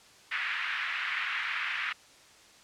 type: band-pass noise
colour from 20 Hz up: white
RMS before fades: -33 dBFS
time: 0.31-1.93 s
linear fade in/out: 10 ms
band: 1400 to 2400 Hz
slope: 24 dB/octave
effects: white hiss -56 dBFS RMS until 2.63 s + low-pass 7000 Hz 12 dB/octave